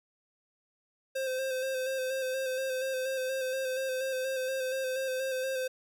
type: tone with vibrato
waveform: square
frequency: 523 Hz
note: C5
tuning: 1 cent flat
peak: -31 dBFS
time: 1.15-5.68 s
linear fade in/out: 10 ms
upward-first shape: square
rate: 4.2 Hz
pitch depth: 25 cents each way
effects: none